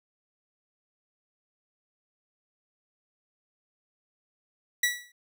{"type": "tone with exponential decay", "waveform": "sawtooth", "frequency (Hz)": 1945, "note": "B6", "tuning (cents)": -27, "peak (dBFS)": -16, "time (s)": [4.83, 5.12], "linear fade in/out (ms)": 5, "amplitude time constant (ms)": 61, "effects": []}